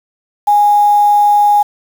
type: tone with quantisation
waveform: sine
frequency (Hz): 826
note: G#5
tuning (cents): -10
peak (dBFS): -6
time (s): 0.47-1.63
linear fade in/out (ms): 10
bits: 5
effects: none